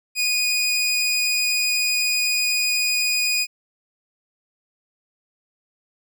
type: tone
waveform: 20% pulse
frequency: 2473 Hz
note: D#7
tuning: 11 cents flat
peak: -14 dBFS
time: 0.15-3.47 s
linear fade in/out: 50 ms
effects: none